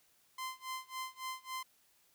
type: tone with tremolo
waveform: sawtooth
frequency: 1037 Hz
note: C6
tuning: 16 cents flat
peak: -34 dBFS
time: 0.38-1.63 s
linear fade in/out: 5 ms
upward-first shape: sine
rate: 3.6 Hz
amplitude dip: 95%
effects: white hiss -70 dBFS RMS until 2.14 s